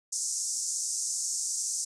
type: band-pass noise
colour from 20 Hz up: pink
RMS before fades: -32 dBFS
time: 0.12-1.85 s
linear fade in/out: 10 ms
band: 5700 to 8900 Hz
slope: 48 dB/octave
effects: none